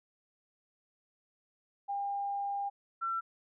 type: tone pair in turn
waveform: sine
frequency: 802 / 1348.8 Hz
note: G5 / E6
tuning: +39 / +39 cents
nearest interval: major sixth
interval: 900 cents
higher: second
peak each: -32 / -31 dBFS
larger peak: second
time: 1.88-2.7 / 3.01-3.21 s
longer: first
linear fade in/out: 20 ms
effects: none